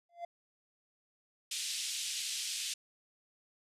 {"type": "tone with exponential growth", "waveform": "triangle", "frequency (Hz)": 689, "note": "F5", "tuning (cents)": -24, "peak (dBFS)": -33, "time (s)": [0.09, 0.25], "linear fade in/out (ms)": 5, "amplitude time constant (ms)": 34}
{"type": "band-pass noise", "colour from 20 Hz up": "pink", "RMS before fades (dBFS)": -38, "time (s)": [1.51, 2.74], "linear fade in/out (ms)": 5, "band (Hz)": [2900, 9400], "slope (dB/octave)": 24}
{"effects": ["resampled to 32000 Hz"]}